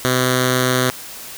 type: tone with notch filter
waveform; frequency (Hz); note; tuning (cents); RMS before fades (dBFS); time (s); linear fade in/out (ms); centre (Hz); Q
5% pulse; 127.1; C3; -50; -17; 0.05-0.9; 0; 840; 1.4
effects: white hiss -34 dBFS RMS until 1.37 s